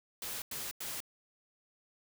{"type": "noise bursts", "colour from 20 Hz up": "white", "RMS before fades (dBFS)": -40, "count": 3, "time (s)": [0.22, 1.004], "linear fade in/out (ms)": 2, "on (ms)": 200, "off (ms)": 92, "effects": []}